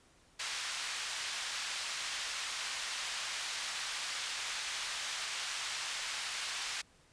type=band-pass noise; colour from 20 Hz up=white; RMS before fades=-39 dBFS; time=0.39-6.82 s; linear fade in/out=10 ms; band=1100 to 5100 Hz; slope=12 dB/octave; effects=pink hiss -65 dBFS RMS until 7.12 s + resampled to 22050 Hz